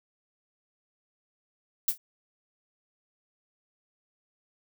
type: noise with exponential decay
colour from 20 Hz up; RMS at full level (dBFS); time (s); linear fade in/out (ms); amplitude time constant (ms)
violet; -19; 1.88-1.98; 5; 21
effects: none